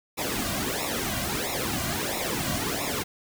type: noise with flanger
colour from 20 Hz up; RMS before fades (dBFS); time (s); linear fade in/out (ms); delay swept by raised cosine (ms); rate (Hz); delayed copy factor
pink; -29; 0.17-3.04; 20; 0.64 to 2.34; 1.5; -0.85
effects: none